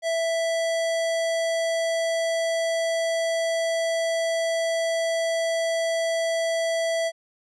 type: tone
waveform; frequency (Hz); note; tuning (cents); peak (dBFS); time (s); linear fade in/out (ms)
square; 660; E5; +2; -23; 0.02-7.12; 50
effects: resampled to 22050 Hz